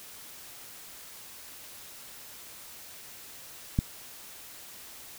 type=click; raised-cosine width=5 ms; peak=-11 dBFS; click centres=3.789 s; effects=white hiss -47 dBFS RMS until 5.18 s